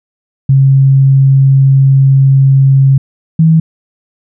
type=tone pair in turn; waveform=sine; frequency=135.6 / 161.14 Hz; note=C#3 / E3; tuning=-38 / -39 cents; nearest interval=minor third; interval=299 cents; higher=second; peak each=-3 dBFS; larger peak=neither; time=0.49-2.98 / 3.39-3.6 s; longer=first; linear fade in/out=5 ms; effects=none